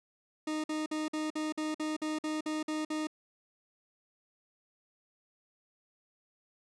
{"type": "tone bursts", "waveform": "40% pulse", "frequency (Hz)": 308.7, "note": "D#4", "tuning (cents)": -14, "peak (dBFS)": -31, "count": 12, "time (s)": [0.47, 3.071], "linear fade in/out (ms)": 5, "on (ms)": 170, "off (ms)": 51, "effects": ["resampled to 22050 Hz"]}